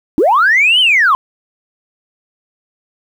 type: linear two-way sweep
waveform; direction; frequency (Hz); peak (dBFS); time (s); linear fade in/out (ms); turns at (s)
sine; up then down; 261.6 to 3122 to 987; -6; 0.18-1.15; 0; 0.8
effects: tanh soft clip ceiling -3 dBFS + 7-bit